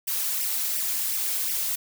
blue noise with flanger, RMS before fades -27 dBFS, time 0.07-1.76 s, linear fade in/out 10 ms, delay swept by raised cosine 0.36 to 3.96 ms, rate 2.8 Hz, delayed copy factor +0.8, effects none

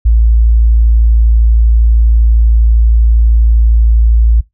sine tone, 56.3 Hz, A1, 40 cents sharp, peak -4 dBFS, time 0.05-4.41 s, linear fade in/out 10 ms, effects noise-tail reverb RT60 0.2 s tail -24 dB re dry

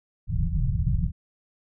pink low-pass noise, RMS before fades -24 dBFS, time 0.27-1.12 s, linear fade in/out 50 ms, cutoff 180 Hz, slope 96 dB/octave, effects none

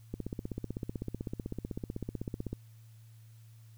click train, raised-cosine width 3 ms, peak -23 dBFS, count 39, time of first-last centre 0.14-2.53 s, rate 15.9 Hz, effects added 112 Hz sine -52 dBFS peak until 3.77 s + white hiss -68 dBFS RMS until 3.77 s

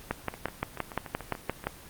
two click trains, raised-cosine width 0.5 ms, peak -12 / -23 dBFS, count 10 / 10, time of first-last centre 0.11-1.67 / 0.34-1.641 s, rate 5.77 / 6.92 Hz, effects pink hiss -48 dBFS RMS until 1.89 s + Opus 24 kbps

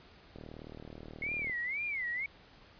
click train, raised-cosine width 2 ms, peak -33 dBFS, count 45, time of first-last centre 0.36-1.497 s, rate 38.7 Hz
sine tone with vibrato, 2141 Hz, C7, 39 cents sharp, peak -33 dBFS, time 1.22-2.26 s, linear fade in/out 2 ms, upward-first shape sine, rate 2 Hz, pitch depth 210 cents each way
effects pink hiss -58 dBFS RMS until 2.79 s + resampled to 11025 Hz

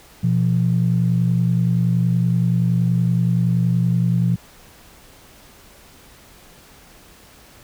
sine tone pair together, 122.19 / 172.8 Hz, B2 / F3, -18 / -18 cents, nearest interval tritone, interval 600 cents, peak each -17 dBFS, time 0.23-4.36 s, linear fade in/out 10 ms, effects tanh soft clip ceiling -7 dBFS + pink hiss -47 dBFS RMS until 7.63 s

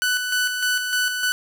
sawtooth tone with tremolo, 1492 Hz, F#6, 14 cents sharp, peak -15 dBFS, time 0.02-1.32 s, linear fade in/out 0 ms, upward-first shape square, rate 3.3 Hz, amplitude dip 45%, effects none

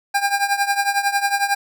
25% pulse tone with tremolo, 802 Hz, G5, 39 cents sharp, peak -10 dBFS, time 0.14-1.55 s, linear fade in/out 10 ms, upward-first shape triangle, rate 11 Hz, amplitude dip 85%, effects none

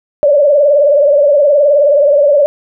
sine tone with vibrato, 577 Hz, D5, 31 cents flat, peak -5 dBFS, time 0.23-2.46 s, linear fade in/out 0 ms, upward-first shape triangle, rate 19 Hz, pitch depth 100 cents each way, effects none

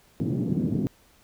white band-pass noise, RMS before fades -26 dBFS, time 0.2-0.87 s, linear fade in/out 0 ms, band 120 to 280 Hz, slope 24 dB/octave, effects pink hiss -59 dBFS RMS until 1.23 s

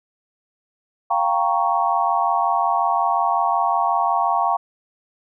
sine chord, G half-diminished seventh, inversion third, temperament equal, 698.5 / 784 / 932.3 / 1108.7 Hz, F5 / G5 / Bb5 / Db6, 0 / 0 / 0 / 0 cents, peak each -22 dBFS, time 1.1-4.57 s, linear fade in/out 10 ms, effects none

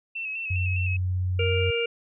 sine tone with vibrato, 2626 Hz, E7, 7 cents flat, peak -29 dBFS, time 0.15-0.97 s, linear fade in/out 10 ms, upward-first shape square, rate 4.9 Hz, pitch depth 41 cents each way
sine tone, 91.6 Hz, F#2, 17 cents flat, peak -23 dBFS, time 0.5-1.71 s, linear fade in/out 10 ms
harmonic tone, 467.4 Hz, A#4, 5 cents sharp, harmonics 1 / 3 / 5 / 6, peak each -25 / -37 / -30 / -30 dBFS, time 1.39-1.86 s, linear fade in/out 5 ms
effects none

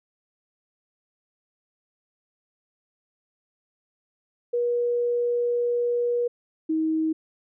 sine tone pair in turn, 480.7 / 317.2 Hz, B4 / D#4, -47 / +33 cents, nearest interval perfect fifth, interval 720 cents, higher first, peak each -21 dBFS, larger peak neither, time 4.53-6.28 / 6.69-7.13 s, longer first, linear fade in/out 10 ms, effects none

